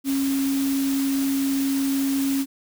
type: tone in noise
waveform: sine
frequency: 273.2 Hz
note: C#4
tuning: 25 cents flat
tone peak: -20 dBFS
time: 0.04-2.46 s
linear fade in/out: 50 ms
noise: white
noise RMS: -33 dBFS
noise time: 0.04-2.46 s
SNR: +10 dB
effects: none